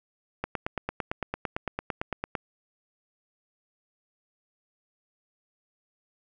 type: click train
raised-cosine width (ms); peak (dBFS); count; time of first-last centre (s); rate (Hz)
0.5; -14; 18; 0.44-2.352; 8.89
effects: none